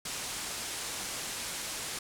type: low-pass noise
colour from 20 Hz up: white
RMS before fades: -38 dBFS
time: 0.05-1.99 s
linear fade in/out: 5 ms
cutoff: 10000 Hz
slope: 24 dB/octave
effects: none